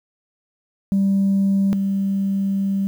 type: tone pair in turn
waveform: sine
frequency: 196 / 196 Hz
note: G3 / G3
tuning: 0 / 0 cents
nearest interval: unison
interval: 0 cents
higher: neither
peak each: -13 / -17 dBFS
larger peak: first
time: 0.92-1.73 / 1.73-2.87 s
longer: second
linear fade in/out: 0 ms
effects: tanh soft clip ceiling -12 dBFS + 8-bit